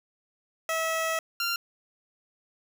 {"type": "tone pair in turn", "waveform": "15% pulse", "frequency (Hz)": [648, 1386.2], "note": ["E5", "F6"], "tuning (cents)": [-30, -13], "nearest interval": "octave + minor second", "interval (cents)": 1317, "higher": "second", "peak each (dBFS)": -20, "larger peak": "neither", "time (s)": [[0.69, 1.19], [1.4, 1.56]], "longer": "first", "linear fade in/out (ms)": 2, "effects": []}